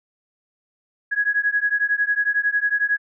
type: beating tone pair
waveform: sine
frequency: 1661.2 / 1672.2 Hz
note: G#6 / G#6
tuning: 0 / +11 cents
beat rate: 11 Hz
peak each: -21 dBFS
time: 1.11-2.98 s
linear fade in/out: 20 ms
effects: none